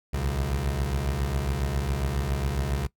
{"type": "beating tone pair", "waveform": "25% pulse", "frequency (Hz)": [62.6, 69.9], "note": ["B1", "C#2"], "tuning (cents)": [24, 15], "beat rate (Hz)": 7.3, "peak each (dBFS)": [-27, -23], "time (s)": [0.13, 2.87], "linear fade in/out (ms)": 10, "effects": ["noise-tail reverb RT60 0.1 s tail -20 dB re dry"]}